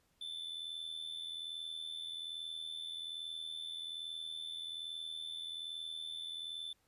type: tone with amplitude modulation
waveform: triangle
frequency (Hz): 3520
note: A7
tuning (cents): 0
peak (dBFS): -37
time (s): 0.21-6.73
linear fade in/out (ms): 5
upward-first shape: sine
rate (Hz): 81.2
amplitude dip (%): 60
effects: pink hiss -75 dBFS RMS until 6.87 s + resampled to 32000 Hz